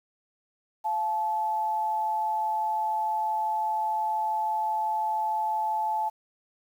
sine tone pair together, 692 / 867.1 Hz, F5 / A5, -16 / -26 cents, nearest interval major third, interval 390 cents, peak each -35 / -25 dBFS, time 0.84-6.1 s, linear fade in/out 20 ms, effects 9-bit

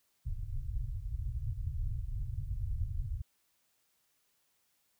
pink low-pass noise, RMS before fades -36 dBFS, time 0.25-3.22 s, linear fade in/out 10 ms, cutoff 130 Hz, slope 96 dB/octave, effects white hiss -75 dBFS RMS until 4.99 s

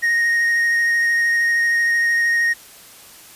triangle tone with vibrato, 1864.7 Hz, A#6, in tune, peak -13 dBFS, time 0.02-2.54 s, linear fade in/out 20 ms, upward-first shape sine, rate 13 Hz, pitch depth 10 cents each way, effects white hiss -43 dBFS RMS until 3.35 s + resampled to 32000 Hz

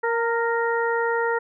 harmonic tone with a mistuned harmonic, 465.8 Hz, A#4, 1 cent flat, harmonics 1 / 2 / 3 / 4, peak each -23 / -26 / -28 / -29 dBFS, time 0.03-1.39 s, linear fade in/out 10 ms, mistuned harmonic 2, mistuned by -23 cents, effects none

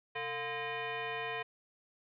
sine tone with frequency modulation, 709 Hz, F5, 26 cents sharp, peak -35 dBFS, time 0.15-1.43 s, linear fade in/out 10 ms, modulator 580 Hz, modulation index 3.6, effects none

